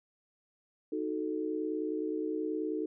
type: chord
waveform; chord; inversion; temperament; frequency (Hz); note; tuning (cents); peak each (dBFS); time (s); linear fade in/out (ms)
sine; D# diminished; none; equal; 311.1 / 370 / 440; D#4 / F#4 / A4; 0 / 0 / 0; -34 / -38 / -36; 0.92-2.86; 5
effects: none